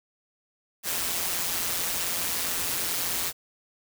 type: noise with amplitude modulation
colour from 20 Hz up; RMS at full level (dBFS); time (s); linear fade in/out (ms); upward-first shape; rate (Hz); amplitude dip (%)
white; -26; 0.83-3.33; 50; sine; 174; 60
effects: none